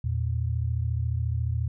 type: tone pair together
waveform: sine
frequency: 82.31 / 116.54 Hz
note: E2 / A#2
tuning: -2 / 0 cents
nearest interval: tritone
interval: 602 cents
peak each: -27 dBFS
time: 0.04-1.68 s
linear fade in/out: 5 ms
effects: none